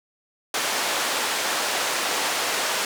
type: band-pass noise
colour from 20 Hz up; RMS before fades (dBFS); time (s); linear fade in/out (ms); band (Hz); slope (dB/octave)
pink; -25; 0.54-2.85; 2; 580 to 9300; 12
effects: none